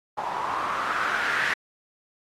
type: noise with low-pass filter sweep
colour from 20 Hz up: blue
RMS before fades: -27 dBFS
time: 0.17-1.54 s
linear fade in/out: 10 ms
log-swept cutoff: 870 to 1800 Hz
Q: 4.4
effects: AAC 48 kbps